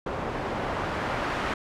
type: noise with low-pass filter sweep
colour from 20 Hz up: white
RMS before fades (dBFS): -30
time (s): 0.06-1.54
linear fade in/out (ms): 5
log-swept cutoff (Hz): 840 to 1500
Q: 0.8
effects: none